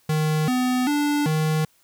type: tone with pitch steps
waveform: square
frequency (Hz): 154.9 / 252 / 292.4 / 156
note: D#3 / B3 / D4 / D#3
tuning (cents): -7 / +35 / -7 / +5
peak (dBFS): -20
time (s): 0.09-1.65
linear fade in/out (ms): 5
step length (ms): 390
effects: white hiss -61 dBFS RMS until 1.83 s